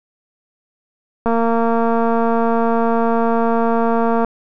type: click train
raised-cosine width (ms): 1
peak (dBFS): -5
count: 688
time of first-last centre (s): 1.26-4.247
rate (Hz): 230
effects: none